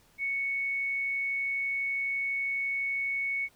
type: tone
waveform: sine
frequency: 2217 Hz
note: C#7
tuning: in tune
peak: -28 dBFS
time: 0.18-3.49 s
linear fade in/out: 50 ms
effects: pink hiss -63 dBFS RMS until 3.55 s